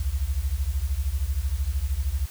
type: beating tone pair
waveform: sine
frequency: 61.8 / 74.8 Hz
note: B1 / D2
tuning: +2 / +32 cents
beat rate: 13 Hz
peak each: -26 dBFS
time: 0-2.26 s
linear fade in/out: 5 ms
effects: white hiss -45 dBFS RMS until 2.3 s